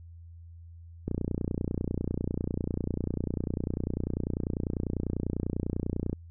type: click train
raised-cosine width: 3 ms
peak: -17 dBFS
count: 153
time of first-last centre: 1.08-6.13 s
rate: 30.1 Hz
effects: added 84 Hz sine -45 dBFS peak until 6.3 s